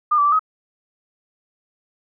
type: tone with pitch steps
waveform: sine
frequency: 1210 / 1158 / 1169 / 1267 Hz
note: D#6 / D6 / D6 / D#6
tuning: -49 / -25 / -8 / +31 cents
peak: -13 dBFS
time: 0.11-0.394 s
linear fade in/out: 10 ms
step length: 71 ms
effects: none